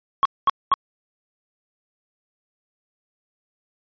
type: tone bursts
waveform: triangle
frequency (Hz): 1100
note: C#6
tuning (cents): -14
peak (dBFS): -11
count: 3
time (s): 0.23-0.739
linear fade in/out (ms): 0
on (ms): 23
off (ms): 220
effects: resampled to 11025 Hz